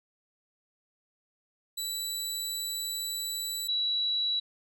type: tone pair in turn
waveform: 20% pulse / sine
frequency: 3951 / 3917 Hz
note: B7 / B7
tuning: 0 / -15 cents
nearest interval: unison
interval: 15 cents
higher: first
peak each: -26 / -26 dBFS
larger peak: neither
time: 1.77-3.68 / 3.68-4.4 s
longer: first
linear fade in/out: 10 ms
effects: none